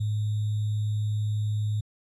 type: tone with sample-and-hold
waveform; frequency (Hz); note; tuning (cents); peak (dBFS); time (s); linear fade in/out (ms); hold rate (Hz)
sine; 105.9; G#2; +34; -24; 0-1.81; 10; 3675
effects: resampled to 24000 Hz